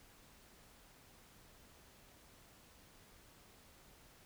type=silence; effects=pink hiss -63 dBFS RMS until 4.25 s